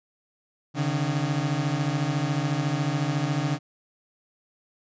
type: beating tone pair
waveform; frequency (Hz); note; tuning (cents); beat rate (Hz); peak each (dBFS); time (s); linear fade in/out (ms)
30% pulse; 138.4 / 152.4; C#3 / D#3; -2 / -36; 14; -24; 0.74-3.59; 50
effects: resampled to 16000 Hz